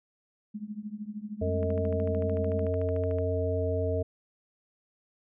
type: tone with tremolo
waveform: sine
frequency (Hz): 210.5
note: G#3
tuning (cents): +24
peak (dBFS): -31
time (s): 0.54-2.69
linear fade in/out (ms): 10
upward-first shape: triangle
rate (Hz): 13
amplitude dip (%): 95
type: harmonic tone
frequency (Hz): 90.4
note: F#2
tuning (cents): -40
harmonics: 1 / 3 / 5 / 7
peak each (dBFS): -29 / -37 / -31 / -32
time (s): 1.41-4.03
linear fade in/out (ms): 10
type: click train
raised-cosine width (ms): 0.5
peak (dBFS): -31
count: 22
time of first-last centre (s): 1.63-3.186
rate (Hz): 13.5
effects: none